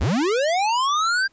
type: linear sweep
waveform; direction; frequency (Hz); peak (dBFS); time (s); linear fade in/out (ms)
square; up; 43.65 to 1605; -19; 0-1.28; 20
effects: pink hiss -62 dBFS RMS until 1.32 s + resampled to 16000 Hz